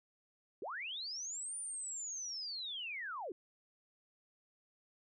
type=linear two-way sweep; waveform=sine; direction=up then down; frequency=311.1 to 9397 to 311.1 Hz; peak=-40 dBFS; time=0.62-3.32 s; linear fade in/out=2 ms; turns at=1.58 s; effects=none